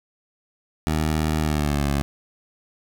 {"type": "tone with pitch glide", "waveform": "15% pulse", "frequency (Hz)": [77.78, 70.51], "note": ["D#2", "C#2"], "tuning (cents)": [0, 30], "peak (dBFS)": -14, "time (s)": [0.87, 2.02], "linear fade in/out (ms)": 0, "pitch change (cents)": -170, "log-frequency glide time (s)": [1.4, 1.88], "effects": []}